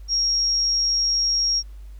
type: tone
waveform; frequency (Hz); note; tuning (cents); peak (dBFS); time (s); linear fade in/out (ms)
sine; 5588; F8; 0; -18; 0.08-1.63; 50
effects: added 50 Hz sine -36 dBFS peak until 1.99 s + pink hiss -60 dBFS RMS until 1.99 s